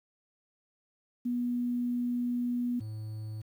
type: tone pair in turn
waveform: sine / triangle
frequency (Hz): 243.3 / 108.38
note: B3 / A2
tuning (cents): -26 / -26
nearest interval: octave + major second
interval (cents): 1400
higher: first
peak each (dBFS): -28 / -34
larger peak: first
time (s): 1.25-2.8 / 2.8-3.42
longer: first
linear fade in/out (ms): 10
effects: 10-bit